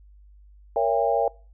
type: chord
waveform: sine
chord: A# diminished seventh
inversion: none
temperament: just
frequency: 466.2 / 559.4 / 671.3 / 805.5 Hz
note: A#4 / C#5 / E5 / G5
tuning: 0 / +16 / +31 / +47 cents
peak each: -25 dBFS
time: 0.76-1.28 s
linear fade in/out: 2 ms
effects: noise-tail reverb RT60 0.4 s tail -24 dB re dry + added 50 Hz sine -48 dBFS peak until 1.53 s